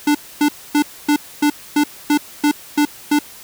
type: tone bursts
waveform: square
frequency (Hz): 294.5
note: D4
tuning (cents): +5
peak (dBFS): -12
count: 10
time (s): 0.07-3.19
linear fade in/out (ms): 5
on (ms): 78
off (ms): 260
effects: white hiss -39 dBFS RMS until 3.43 s